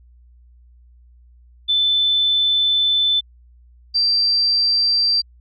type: tone pair in turn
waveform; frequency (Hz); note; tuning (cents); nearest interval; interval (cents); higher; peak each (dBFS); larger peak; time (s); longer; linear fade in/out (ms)
sine; 3520 / 4699; A7 / D8; 0 / 0; perfect fourth; 500; second; -14; neither; 1.68-3.21 / 3.94-5.22; first; 20
effects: added 60 Hz sine -46 dBFS peak until 5.4 s